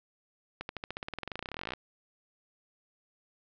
accelerating click train, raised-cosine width 0.3 ms, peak -20 dBFS, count 30, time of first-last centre 0.61-1.736 s, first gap 81 ms, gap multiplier 0.94, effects low-pass 5000 Hz 12 dB/octave

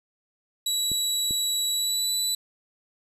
25% pulse tone with pitch glide, 3911 to 3966 Hz, B7 to B7, -18 to +7 cents, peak -19 dBFS, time 0.66-2.35 s, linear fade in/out 5 ms, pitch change +25 cents, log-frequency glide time 1.72-2.12 s
clicks, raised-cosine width 3 ms, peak -23 dBFS, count 2, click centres 0.917 / 1.309 s
effects 9-bit

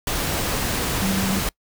sine tone in noise, 192.3 Hz, G3, 33 cents flat, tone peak -21 dBFS, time 1.02-1.39 s, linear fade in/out 2 ms, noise pink, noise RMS -24 dBFS, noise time 0.07-1.49 s, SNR 0 dB, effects noise-tail reverb RT60 0.1 s tail -25 dB re dry

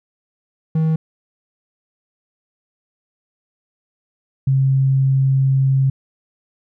triangle / sine tone pair in turn, 159.1 / 134.37 Hz, D#3 / C3, +39 / +46 cents, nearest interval minor third, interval 293 cents, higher first, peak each -12 dBFS, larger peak neither, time 0.75-0.96 / 4.47-5.9 s, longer second, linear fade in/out 5 ms, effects none

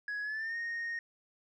sine tone with pitch glide, 1673 to 1856.3 Hz, G#6 to A#6, +12 to -8 cents, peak -32 dBFS, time 0.08-0.99 s, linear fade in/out 2 ms, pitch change +180 cents, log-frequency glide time 0.22-0.56 s, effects tanh soft clip ceiling -33 dBFS

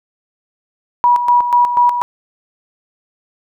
sine tone with tremolo, 969 Hz, B5, 33 cents flat, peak -7 dBFS, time 1.04-2.02 s, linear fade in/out 0 ms, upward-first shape square, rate 4.1 Hz, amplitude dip 60%, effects none

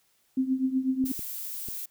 sine tone with tremolo, 261.6 Hz, C4, in tune, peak -20 dBFS, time 0.37-1.12 s, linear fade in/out 5 ms, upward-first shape triangle, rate 8.1 Hz, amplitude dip 85%
clicks, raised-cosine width 3 ms, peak -28 dBFS, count 3, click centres 1.04 / 1.193 / 1.686 s
violet noise, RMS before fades -36 dBFS, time 1.05-1.86 s, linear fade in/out 10 ms
effects white hiss -68 dBFS RMS until 1.9 s

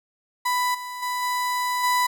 35% pulse tone with level steps, 992 Hz, B5, 7 cents sharp, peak -19 / -30 / -23 / -21 / -17 dBFS, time 0.45-2.07 s, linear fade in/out 10 ms, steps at 0.74 / 1.02 / 1.22 / 1.83 s, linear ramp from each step 10 ms, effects none

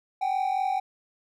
triangle tone pair together, 759.7 / 804 Hz, F#5 / G5, +46 / +44 cents, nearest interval minor second, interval 98 cents, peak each -23 / -26 dBFS, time 0.21-0.8 s, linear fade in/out 10 ms, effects tanh soft clip ceiling -16 dBFS

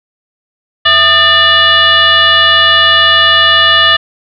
sine tone with frequency modulation, 2349 Hz, D7, in tune, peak -4 dBFS, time 0.85-3.97 s, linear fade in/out 10 ms, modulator 563 Hz, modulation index 2.3, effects none

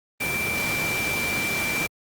sine tone in noise, 2349 Hz, D7, in tune, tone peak -25 dBFS, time 0.2-1.87 s, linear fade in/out 10 ms, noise pink, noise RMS -28 dBFS, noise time 0.2-1.87 s, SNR 0 dB, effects high-pass 100 Hz 12 dB/octave + Opus 24 kbps

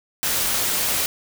white noise, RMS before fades -22 dBFS, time 0.23-1.06 s, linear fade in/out 0 ms, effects none

